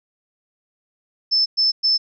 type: tone bursts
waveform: sine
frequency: 5270 Hz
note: E8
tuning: 1 cent flat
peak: -14 dBFS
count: 3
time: 1.31-1.98 s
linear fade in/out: 20 ms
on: 150 ms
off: 110 ms
effects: none